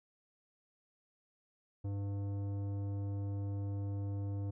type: tone with tanh clipping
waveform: sine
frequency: 100 Hz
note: G2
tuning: 35 cents sharp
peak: -37 dBFS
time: 1.84-4.51 s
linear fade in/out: 10 ms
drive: 13 dB
effects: none